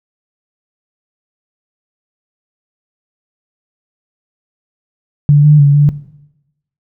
sine tone with pitch steps, 145.4 / 150 / 142.7 / 145.4 Hz, D3 / D3 / D3 / D3, -17 / +37 / -49 / -17 cents, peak -3 dBFS, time 5.29-5.89 s, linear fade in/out 0 ms, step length 150 ms, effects noise-tail reverb RT60 0.9 s tail -17 dB re dry

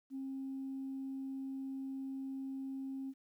sine tone, 268.3 Hz, C4, 44 cents sharp, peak -38 dBFS, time 0.1-3.14 s, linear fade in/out 50 ms, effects tanh soft clip ceiling -35 dBFS + 12-bit

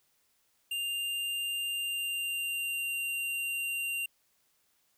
square tone with pitch glide, 2796 to 2773 Hz, F7 to F7, +1 to -13 cents, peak -32 dBFS, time 0.71-4.06 s, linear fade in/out 5 ms, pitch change -14 cents, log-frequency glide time 1.7-2.97 s, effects white hiss -72 dBFS RMS until 4.97 s

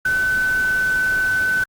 sine tone in noise, 1513 Hz, F#6, 38 cents sharp, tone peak -16 dBFS, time 0.05-1.64 s, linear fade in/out 5 ms, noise pink, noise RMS -33 dBFS, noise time 0.05-1.64 s, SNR +14 dB, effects Opus 48 kbps

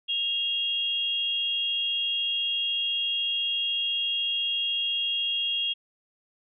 sine tone pair together, 2794 / 3282 Hz, F7 / G#7, 0 / -21 cents, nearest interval minor third, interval 279 cents, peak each -30 / -26 dBFS, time 0.08-5.74 s, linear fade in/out 20 ms, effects none

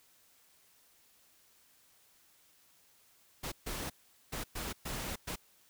pink noise bursts at uneven times, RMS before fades -39 dBFS, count 6, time 3.43-3.52 / 3.66-3.9 / 4.32-4.44 / 4.55-4.73 / 4.85-5.16 / 5.27-5.36 s, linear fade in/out 10 ms, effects white hiss -66 dBFS RMS until 5.69 s

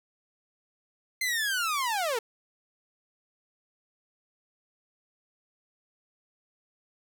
sawtooth linear sweep, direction down, 2093 to 430 Hz, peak -23 dBFS, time 1.21-2.19 s, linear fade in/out 5 ms, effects none

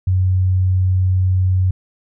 sine tone, 92.8 Hz, F#2, 6 cents sharp, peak -12 dBFS, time 0.07-1.71 s, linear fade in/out 5 ms, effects none

